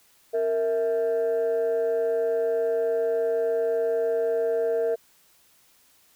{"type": "tone pair together", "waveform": "sine", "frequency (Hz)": [461.7, 653], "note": ["A#4", "E5"], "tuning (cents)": [-17, -17], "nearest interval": "tritone", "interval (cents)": 600, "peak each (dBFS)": [-21, -26], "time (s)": [0.33, 4.96], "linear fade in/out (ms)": 20, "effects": ["tanh soft clip ceiling -18 dBFS", "white hiss -60 dBFS RMS until 6.15 s"]}